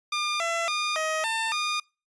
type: tone with pitch steps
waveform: 15% pulse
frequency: 1204 / 672 / 1215 / 630 / 897 / 1218 Hz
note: D6 / E5 / D#6 / D#5 / A5 / D#6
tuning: +43 / +33 / -42 / +21 / +33 / -37 cents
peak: -19 dBFS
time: 0.12-1.8 s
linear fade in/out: 5 ms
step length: 280 ms
effects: noise-tail reverb RT60 0.3 s tail -25 dB re dry + resampled to 22050 Hz